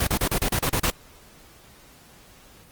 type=noise bursts; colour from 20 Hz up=pink; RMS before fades=-22 dBFS; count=9; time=0-0.903 s; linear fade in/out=5 ms; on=71 ms; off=33 ms; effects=pink hiss -51 dBFS RMS until 2.71 s + Opus 24 kbps